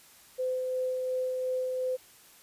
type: tone with tremolo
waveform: sine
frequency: 511 Hz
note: C5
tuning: 41 cents flat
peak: -27 dBFS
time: 0.38-1.97 s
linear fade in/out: 20 ms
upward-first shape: sine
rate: 2.8 Hz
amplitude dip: 25%
effects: white hiss -56 dBFS RMS until 2.42 s + resampled to 32000 Hz